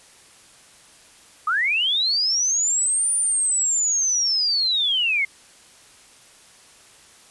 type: linear two-way sweep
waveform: sine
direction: up then down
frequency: 1190 to 9397 to 2097 Hz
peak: -18 dBFS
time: 1.47-5.25 s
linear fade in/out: 5 ms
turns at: 3.13 s
effects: white hiss -50 dBFS RMS until 7.3 s + resampled to 24000 Hz